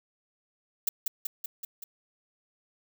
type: noise with echo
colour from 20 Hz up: violet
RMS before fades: -25 dBFS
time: 0.87-0.89 s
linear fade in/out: 5 ms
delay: 190 ms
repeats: 5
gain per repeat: -3 dB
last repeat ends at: 1.84 s
effects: none